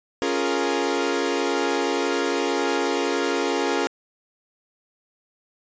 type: chord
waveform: sawtooth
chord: Bb minor seventh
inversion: first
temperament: equal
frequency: 277.2 / 349.2 / 415.3 / 466.2 Hz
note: Db4 / F4 / Ab4 / Bb4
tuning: 0 / 0 / 0 / 0 cents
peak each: -23 dBFS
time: 0.22-3.87 s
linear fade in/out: 0 ms
effects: resampled to 16000 Hz